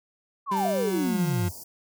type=exponential sweep; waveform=sine; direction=down; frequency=1174.7 to 83.9 Hz; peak=-24 dBFS; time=0.46-1.52 s; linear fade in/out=50 ms
type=tone with pitch glide; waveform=30% pulse; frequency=194.9 to 176.67 Hz; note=G3 to F3; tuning=-10 to +20 cents; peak=-25 dBFS; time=0.51-1.49 s; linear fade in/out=10 ms; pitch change=-170 cents; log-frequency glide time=0.81-1.23 s
type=band-stop noise; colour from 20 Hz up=white; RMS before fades=-42 dBFS; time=0.56-1.64 s; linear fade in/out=10 ms; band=1000 to 4600 Hz; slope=96 dB/octave
type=tone with exponential decay; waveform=sine; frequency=647 Hz; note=E5; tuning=32 cents flat; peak=-24 dBFS; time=0.65-0.74 s; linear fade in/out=5 ms; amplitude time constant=19 ms
effects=none